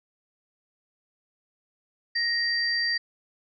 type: tone pair together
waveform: sine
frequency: 1874 / 4704 Hz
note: A#6 / D8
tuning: +9 / +2 cents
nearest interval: octave + major third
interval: 1593 cents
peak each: -26 dBFS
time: 2.15-2.98 s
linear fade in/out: 10 ms
effects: none